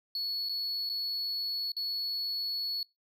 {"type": "tone with dropouts", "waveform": "triangle", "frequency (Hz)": 4394, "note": "C#8", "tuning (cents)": -16, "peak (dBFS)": -30, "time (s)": [0.15, 2.83], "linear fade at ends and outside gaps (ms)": 2, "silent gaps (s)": [[0.488, 0.493], [0.892, 0.897], [1.719, 1.766]], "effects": ["noise-tail reverb RT60 0.2 s tail -22 dB re dry"]}